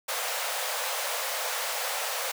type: high-pass noise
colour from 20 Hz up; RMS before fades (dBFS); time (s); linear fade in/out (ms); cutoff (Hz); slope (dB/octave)
pink; -31; 0.08-2.32; 10; 480; 96
effects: none